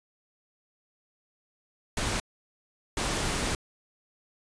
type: noise bursts at uneven times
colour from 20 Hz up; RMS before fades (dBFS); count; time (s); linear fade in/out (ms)
pink; -29; 2; 1.97-2.2 / 2.97-3.55; 2
effects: resampled to 22050 Hz